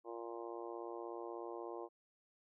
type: harmonic tone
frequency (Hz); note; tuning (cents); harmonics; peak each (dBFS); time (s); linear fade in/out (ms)
116.54; A#2; 0; 3 / 4 / 5 / 6 / 7 / 8 / 9; -47 / -49 / -52 / -54 / -54 / -56 / -54; 0.04-1.89; 50
effects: none